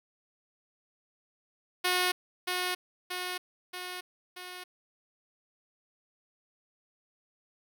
5% pulse tone with echo, 362.6 Hz, F#4, 35 cents flat, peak -14 dBFS, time 1.84-2.12 s, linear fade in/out 10 ms, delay 630 ms, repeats 4, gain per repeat -4 dB, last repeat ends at 4.64 s, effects none

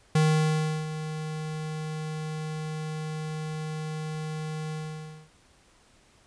square tone with ADSR envelope, 155.56 Hz, D#3, in tune, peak -19 dBFS, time 0.15-5.3 s, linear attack 5 ms, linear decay 700 ms, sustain -13 dB, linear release 570 ms, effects pink hiss -60 dBFS RMS until 6.26 s + resampled to 22050 Hz

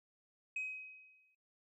sine tone with exponential decay, 2530 Hz, D#7, 28 cents sharp, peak -33 dBFS, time 0.56-1.35 s, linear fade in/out 5 ms, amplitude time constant 170 ms, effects noise-tail reverb RT60 0.2 s tail -25 dB re dry + tanh soft clip ceiling -34 dBFS

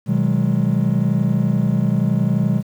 triangle chord, G# minor seventh, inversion first, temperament just, 124.59 / 155.74 / 186.89 / 207.7 Hz, B2 / D#3 / F#3 / G#3, +16 / +2 / +18 / 0 cents, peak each -18 dBFS, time 0.06-2.63 s, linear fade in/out 50 ms, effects tanh soft clip ceiling -5 dBFS + 8-bit

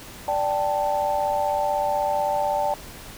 sine chord, D suspended fourth, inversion none, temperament equal, 587.3 / 784 / 880 Hz, D5 / G5 / A5, 0 / 0 / 0 cents, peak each -25 dBFS, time 0.28-2.74 s, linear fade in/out 2 ms, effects pink hiss -41 dBFS RMS until 3.17 s

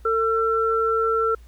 sine tone pair together, 450 / 1347 Hz, A4 / E6, +39 / +37 cents, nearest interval octave + perfect fifth, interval 1898 cents, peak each -21 dBFS, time 0.05-1.35 s, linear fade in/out 5 ms, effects added 58 Hz sine -43 dBFS peak until 1.47 s + pink hiss -59 dBFS RMS until 1.47 s

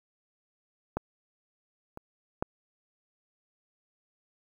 clicks, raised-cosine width 1 ms, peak -15 / -27 / -14 dBFS, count 3, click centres 0.97 / 1.974 / 2.425 s, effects 9-bit

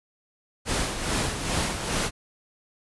pink noise with tremolo, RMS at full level -25 dBFS, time 0.65-2.11 s, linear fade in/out 50 ms, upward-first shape sine, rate 2.4 Hz, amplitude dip 55%, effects resampled to 24000 Hz

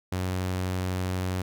sawtooth tone, 92.2 Hz, F#2, 6 cents flat, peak -23 dBFS, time 0.12-1.42 s, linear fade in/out 5 ms, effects none

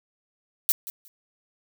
violet noise with echo, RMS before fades -20 dBFS, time 0.69-0.72 s, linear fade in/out 0 ms, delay 180 ms, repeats 2, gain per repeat -15 dB, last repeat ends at 1.08 s, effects none

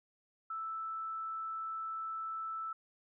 sine tone, 1318.5 Hz, E6, in tune, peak -37 dBFS, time 0.5-2.73 s, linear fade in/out 5 ms, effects none

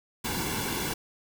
pink noise with comb filter, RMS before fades -31 dBFS, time 0.24-0.94 s, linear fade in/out 10 ms, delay 1.6 ms, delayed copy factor -0.7, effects none

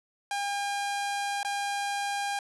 sawtooth tone with dropouts, 806 Hz, G5, 48 cents sharp, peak -25 dBFS, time 0.31-2.39 s, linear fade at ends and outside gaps 2 ms, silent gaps 1.431-1.448 s, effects resampled to 24000 Hz + 10-bit

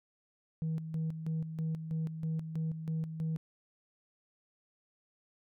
sine tone with tremolo, 160 Hz, D#3, 49 cents sharp, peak -29 dBFS, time 0.62-3.37 s, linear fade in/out 0 ms, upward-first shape square, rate 3.1 Hz, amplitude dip 65%, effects tanh soft clip ceiling -29 dBFS

